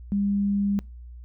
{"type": "tone", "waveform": "sine", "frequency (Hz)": 201, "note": "G3", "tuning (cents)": 44, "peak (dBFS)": -21, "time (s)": [0.12, 0.79], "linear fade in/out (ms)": 0, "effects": ["noise-tail reverb RT60 0.3 s tail -26 dB re dry", "added 60 Hz sine -39 dBFS peak until 1.24 s"]}